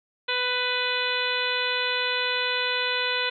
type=harmonic tone with a mistuned harmonic; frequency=497.3 Hz; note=B4; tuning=12 cents sharp; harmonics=1 / 2 / 3 / 4 / 5 / 6 / 7 / 8; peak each=-32 / -33 / -30 / -33 / -30 / -33 / -31 / -33 dBFS; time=0.28-3.3 s; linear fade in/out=10 ms; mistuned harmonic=8; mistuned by=+18 cents; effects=none